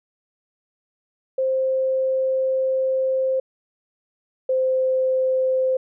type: tone pair in turn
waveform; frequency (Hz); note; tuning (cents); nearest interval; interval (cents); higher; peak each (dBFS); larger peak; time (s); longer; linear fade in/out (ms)
sine; 525 / 519.6; C5 / C5; +6 / -12; unison; 18; first; -18 / -17; second; 1.38-3.4 / 4.49-5.77; first; 5
effects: none